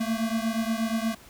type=beating tone pair; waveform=square; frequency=221.8 / 230.2 Hz; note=A3 / A#3; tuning=+14 / -22 cents; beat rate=8.4 Hz; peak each=-28 / -30 dBFS; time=0-1.15 s; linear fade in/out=10 ms; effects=pink hiss -51 dBFS RMS until 1.29 s